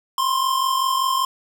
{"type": "tone pair together", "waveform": "square", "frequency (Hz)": [1018.8, 1064], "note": ["C6", "C6"], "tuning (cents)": [-46, 29], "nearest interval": "minor second", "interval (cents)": 75, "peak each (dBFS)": [-25, -20], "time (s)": [0.18, 1.25], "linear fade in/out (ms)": 2, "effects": []}